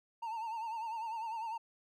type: tone with vibrato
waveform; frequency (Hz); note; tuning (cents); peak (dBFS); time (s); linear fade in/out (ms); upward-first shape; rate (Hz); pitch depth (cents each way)
triangle; 900; A5; +39; -35; 0.22-1.58; 10; sine; 10; 71
effects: none